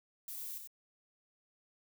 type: noise with echo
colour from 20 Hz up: violet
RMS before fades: -44 dBFS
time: 0.28-0.58 s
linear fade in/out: 2 ms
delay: 94 ms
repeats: 1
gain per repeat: -5 dB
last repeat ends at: 0.674 s
effects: none